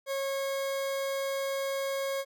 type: tone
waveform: 40% pulse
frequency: 546 Hz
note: C#5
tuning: 26 cents flat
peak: -29 dBFS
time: 0.06-2.25 s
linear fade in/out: 50 ms
effects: none